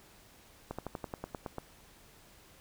slowing click train, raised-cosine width 1 ms, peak -23 dBFS, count 10, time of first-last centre 0.71-1.583 s, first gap 76 ms, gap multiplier 1.06, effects pink hiss -59 dBFS RMS until 2.6 s

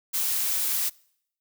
blue noise, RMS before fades -26 dBFS, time 0.13-0.9 s, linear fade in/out 20 ms, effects noise-tail reverb RT60 0.7 s tail -25 dB re dry

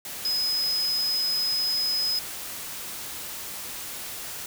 sine tone in noise, 5060 Hz, D#8, 28 cents sharp, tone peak -23 dBFS, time 0.25-2.19 s, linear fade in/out 2 ms, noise white, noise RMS -36 dBFS, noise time 0.05-4.46 s, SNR +10 dB, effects none

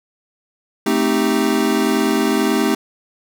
square chord, A half-diminished seventh, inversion none, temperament equal, 220 / 261.6 / 311.1 / 392 Hz, A3 / C4 / Eb4 / G4, 0 / 0 / 0 / 0 cents, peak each -21 dBFS, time 0.86-2.75 s, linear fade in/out 5 ms, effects none

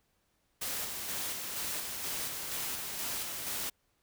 white noise with tremolo, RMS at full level -36 dBFS, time 0.61-3.7 s, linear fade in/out 10 ms, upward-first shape square, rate 2.1 Hz, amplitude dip 30%, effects pink hiss -75 dBFS RMS until 4.02 s

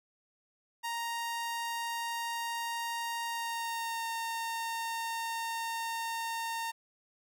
sawtooth tone with pitch glide, 932.3 to 915.8 Hz, A#5 to A#5, 0 to -31 cents, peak -30 dBFS, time 0.83-6.72 s, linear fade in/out 20 ms, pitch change -31 cents, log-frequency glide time 3.27-4.06 s, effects none

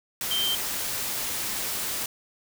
sine tone in noise, 3136 Hz, G7, in tune, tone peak -24 dBFS, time 0.31-0.55 s, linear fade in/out 2 ms, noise white, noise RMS -30 dBFS, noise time 0.21-2.06 s, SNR +3 dB, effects none

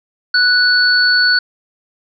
sine tone pair together, 1480 / 4435 Hz, F#6 / C#8, 0 / 0 cents, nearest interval octave + perfect fifth, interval 1900 cents, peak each -11 / -13 dBFS, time 0.34-1.39 s, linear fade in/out 5 ms, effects none

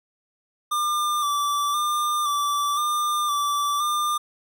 square tone with vibrato, 1181 Hz, D6, 9 cents sharp, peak -22 dBFS, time 0.71-4.18 s, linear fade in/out 10 ms, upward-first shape square, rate 0.97 Hz, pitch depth 28 cents each way, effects none

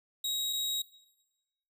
sawtooth tone pair in turn, 3807 / 3807 Hz, A#7 / A#7, +36 / +36 cents, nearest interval unison, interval 0 cents, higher neither, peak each -28 dBFS, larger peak neither, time 0.24-0.53 / 0.53-0.82 s, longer neither, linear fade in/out 5 ms, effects noise-tail reverb RT60 1.0 s tail -17 dB re dry

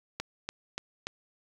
click train, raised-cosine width 0.2 ms, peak -16 dBFS, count 4, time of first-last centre 0.2-1.07 s, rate 3.45 Hz, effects 8-bit

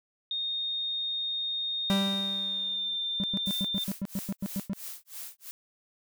sine tone with pitch glide, 3690 to 3589 Hz, A#7 to A7, -18 to +34 cents, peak -29 dBFS, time 0.31-3.84 s, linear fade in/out 2 ms, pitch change -48 cents, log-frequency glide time 2.2-2.91 s
45% pulse tone with exponential decay, 196 Hz, G3, in tune, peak -22 dBFS, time 1.9-2.96 s, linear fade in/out 0 ms, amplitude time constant 230 ms
triangle tone bursts, 196 Hz, G3, in tune, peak -26 dBFS, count 12, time 3.2-4.733 s, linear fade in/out 0 ms, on 37 ms, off 99 ms
blue noise with tremolo, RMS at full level -39 dBFS, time 3.46-5.51 s, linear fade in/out 0 ms, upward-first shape sine, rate 3 Hz, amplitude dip 100%
effects none

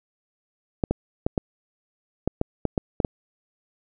clicks, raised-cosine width 2 ms, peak -8 dBFS, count 10, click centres 0.838 / 0.91 / 1.265 / 1.378 / 2.276 / 2.414 / 2.653 / 2.778 / 3.002 / 3.048 s, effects none

